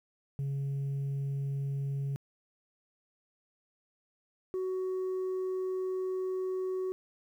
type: tone pair in turn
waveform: sine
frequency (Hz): 138.59 / 373.3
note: C#3 / F#4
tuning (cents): 0 / +15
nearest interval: octave + perfect fourth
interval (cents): 1715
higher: second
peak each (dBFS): -28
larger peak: neither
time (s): 0.39-2.16 / 4.54-6.92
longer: second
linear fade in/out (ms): 0
effects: tanh soft clip ceiling -30 dBFS + 11-bit